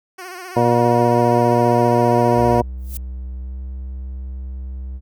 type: tone with vibrato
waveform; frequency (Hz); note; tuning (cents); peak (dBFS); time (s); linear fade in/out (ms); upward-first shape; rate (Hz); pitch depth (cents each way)
10% pulse; 364.9; F#4; -24; -23; 0.18-2.61; 10; sine; 15; 70
type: harmonic tone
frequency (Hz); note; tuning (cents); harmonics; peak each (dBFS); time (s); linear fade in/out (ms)
119.6; A#2; +45; 1 / 2 / 3 / 4 / 5 / 6 / 8; -20 / -20 / -20 / -20 / -20 / -20 / -20; 0.56-2.62; 10
type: tone with pitch glide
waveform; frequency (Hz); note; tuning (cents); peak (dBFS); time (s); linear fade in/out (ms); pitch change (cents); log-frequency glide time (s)
triangle; 63.4 to 64.73; B1 to C2; +46 to -18; -24; 2.35-5.01; 50; +36; 3.39-3.6
type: noise with exponential growth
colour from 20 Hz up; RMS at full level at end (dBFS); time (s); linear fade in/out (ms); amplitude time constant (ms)
violet; -28; 2.78-2.97; 0; 41
effects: none